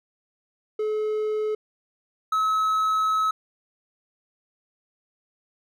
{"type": "tone pair in turn", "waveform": "triangle", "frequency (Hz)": [428.7, 1288.4], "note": ["A4", "E6"], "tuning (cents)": [-45, -40], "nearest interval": "octave + perfect fifth", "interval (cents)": 1905, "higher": "second", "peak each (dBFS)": [-21, -18], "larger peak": "second", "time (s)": [[0.79, 1.55], [2.32, 3.31]], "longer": "second", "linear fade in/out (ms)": 5, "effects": []}